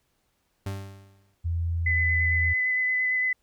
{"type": "tone with exponential decay", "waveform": "40% pulse", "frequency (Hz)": 98, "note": "G2", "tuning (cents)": 0, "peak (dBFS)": -27, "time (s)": [0.66, 1.35], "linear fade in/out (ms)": 5, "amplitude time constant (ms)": 150}
{"type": "tone with pitch glide", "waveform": "sine", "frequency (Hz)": [84.2, 83.62], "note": ["E2", "E2"], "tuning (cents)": [37, 25], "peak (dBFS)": -24, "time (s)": [1.44, 2.54], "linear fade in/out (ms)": 20, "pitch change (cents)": -12, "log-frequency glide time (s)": [1.75, 1.93]}
{"type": "tone with vibrato", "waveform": "sine", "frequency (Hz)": 2014, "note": "B6", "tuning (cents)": 33, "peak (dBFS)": -22, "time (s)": [1.86, 3.33], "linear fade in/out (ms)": 5, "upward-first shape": "square", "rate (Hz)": 8.8, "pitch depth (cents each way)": 10}
{"effects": ["pink hiss -72 dBFS RMS until 3.42 s"]}